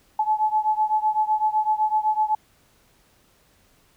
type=beating tone pair; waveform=sine; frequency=857 / 864.9 Hz; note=A5 / A5; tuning=-46 / -30 cents; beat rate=7.9 Hz; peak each=-21 / -23 dBFS; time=0.19-2.35 s; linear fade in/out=5 ms; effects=pink hiss -60 dBFS RMS until 3.96 s